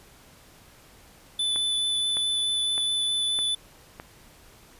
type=tone with vibrato; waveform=square; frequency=3495 Hz; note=A7; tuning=12 cents flat; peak=-24 dBFS; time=1.39-3.55 s; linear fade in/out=5 ms; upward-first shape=sine; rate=4.7 Hz; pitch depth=8 cents each way
type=click train; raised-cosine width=0.5 ms; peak=-22 dBFS; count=5; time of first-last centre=1.56-3.999 s; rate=1.64 Hz
effects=pink hiss -53 dBFS RMS until 4.79 s + resampled to 32000 Hz